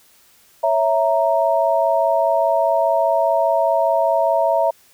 sine chord, A# diminished, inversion first, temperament equal, 554.4 / 659.3 / 932.3 Hz, C#5 / E5 / A#5, 0 / 0 / 0 cents, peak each -21 / -16 / -20 dBFS, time 0.63-4.71 s, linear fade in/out 10 ms, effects white hiss -53 dBFS RMS until 4.93 s

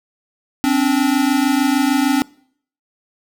square tone pair together, 261.6 / 288.2 Hz, C4 / D4, 0 / -33 cents, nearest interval major second, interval 167 cents, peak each -17 dBFS, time 0.64-2.22 s, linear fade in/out 0 ms, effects noise-tail reverb RT60 0.6 s tail -24 dB re dry

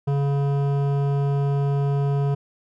triangle tone with hard clipping, 140.7 Hz, C#3, 26 cents sharp, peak -21 dBFS, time 0.07-2.35 s, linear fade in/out 10 ms, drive 17 dB, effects none

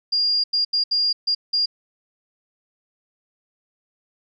sine tone bursts at uneven times, 4817 Hz, D8, 43 cents sharp, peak -17 dBFS, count 6, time 0.12-0.44 / 0.53-0.65 / 0.73-0.84 / 0.91-1.13 / 1.27-1.35 / 1.53-1.66 s, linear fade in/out 10 ms, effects none

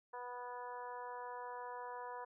harmonic tone, 245.7 Hz, B3, 9 cents flat, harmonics 2 / 3 / 4 / 5 / 6 / 7, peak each -50 / -52 / -46 / -58 / -57 / -58 dBFS, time 0.13-2.25 s, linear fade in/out 10 ms, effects none

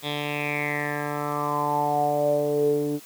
10% pulse tone with low-pass filter sweep, 146.83 Hz, D3, in tune, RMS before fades -25 dBFS, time 0.02-3 s, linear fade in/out 50 ms, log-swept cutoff 3500 to 340 Hz, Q 7.2, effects white hiss -47 dBFS RMS until 3.05 s + high-pass 80 Hz 12 dB/octave

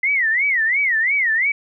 sine tone with vibrato, 2005 Hz, B6, 26 cents sharp, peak -15 dBFS, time 0.03-1.52 s, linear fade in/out 5 ms, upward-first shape sine, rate 2.9 Hz, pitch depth 230 cents each way, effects none

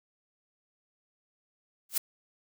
blue noise with exponential growth, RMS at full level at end -21 dBFS, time 1.89-1.98 s, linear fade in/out 5 ms, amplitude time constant 18 ms, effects none

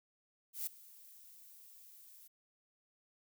violet noise with ADSR envelope, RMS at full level -37 dBFS, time 0.53-2.28 s, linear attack 140 ms, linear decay 3 ms, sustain -21 dB, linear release 11 ms, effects none

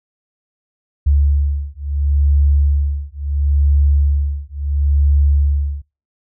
sine beating tone pair, 71.1 / 71.83 Hz, C#2 / D2, +45 / -38 cents, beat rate 0.73 Hz, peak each -15 dBFS, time 1.06-5.82 s, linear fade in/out 10 ms, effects noise-tail reverb RT60 0.3 s tail -26 dB re dry

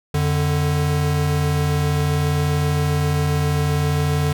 square tone pair together, 87.1 / 147.67 Hz, F2 / D3, -4 / +10 cents, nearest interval major sixth, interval 914 cents, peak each -23 / -19 dBFS, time 0.14-4.33 s, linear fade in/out 5 ms, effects none

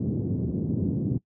pink band-pass noise, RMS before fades -27 dBFS, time 0-1.18 s, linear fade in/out 5 ms, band 100 to 320 Hz, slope 24 dB/octave, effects noise-tail reverb RT60 0.1 s tail -20 dB re dry

